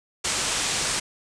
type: low-pass noise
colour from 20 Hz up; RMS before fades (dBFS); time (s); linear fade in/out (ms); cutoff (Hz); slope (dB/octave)
white; -26; 0.24-1; 10; 9000; 48
effects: none